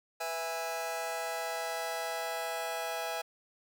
sawtooth chord, E major, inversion second, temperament just, 494.4 / 659.3 / 824.1 Hz, B4 / E5 / G#5, +2 / 0 / -14 cents, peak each -38 / -33 / -34 dBFS, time 0.2-3.22 s, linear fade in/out 10 ms, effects none

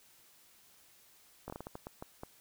slowing click train, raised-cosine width 1 ms, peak -28 dBFS, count 10, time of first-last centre 1.48-2.234 s, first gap 19 ms, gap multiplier 1.35, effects white hiss -63 dBFS RMS until 2.4 s

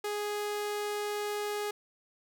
sawtooth tone, 415.3 Hz, G#4, in tune, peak -28 dBFS, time 0.04-1.71 s, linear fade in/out 5 ms, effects none

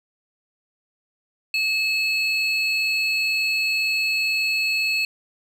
triangle tone pair together, 2587 / 4345 Hz, E7 / C#8, -33 / -35 cents, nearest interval major sixth, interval 898 cents, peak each -19 / -25 dBFS, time 1.54-5.05 s, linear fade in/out 2 ms, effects none

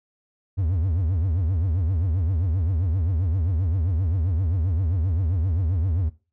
triangle tone with vibrato, 86.9 Hz, F2, 8 cents flat, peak -18 dBFS, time 0.57-6.1 s, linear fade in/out 20 ms, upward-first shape triangle, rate 7.6 Hz, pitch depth 270 cents each way, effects noise-tail reverb RT60 0.3 s tail -17 dB re dry

